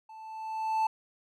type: tone with level ramp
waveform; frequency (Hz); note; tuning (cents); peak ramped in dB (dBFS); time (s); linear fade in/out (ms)
triangle; 880; A5; 0; -44 to -21; 0.09-0.87; 5
effects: none